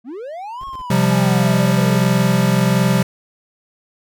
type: linear two-way sweep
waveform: triangle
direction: up then down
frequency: 212 to 1100 to 360.3 Hz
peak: -25 dBFS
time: 0.04-2.06 s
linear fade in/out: 50 ms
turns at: 0.65 s
type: noise bursts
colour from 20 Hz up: brown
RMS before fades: -36 dBFS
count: 4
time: 0.61-0.815 s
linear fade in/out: 0 ms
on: 25 ms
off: 35 ms
type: chord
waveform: square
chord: C suspended fourth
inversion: none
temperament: equal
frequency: 130.81 / 174.61 / 196 Hz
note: C3 / F3 / G3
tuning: 0 / 0 / 0 cents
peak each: -18 dBFS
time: 0.9-3.03 s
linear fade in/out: 5 ms
effects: none